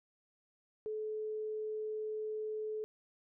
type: tone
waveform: sine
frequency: 431 Hz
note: A4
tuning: 36 cents flat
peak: -36 dBFS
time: 0.86-2.84 s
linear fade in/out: 0 ms
effects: none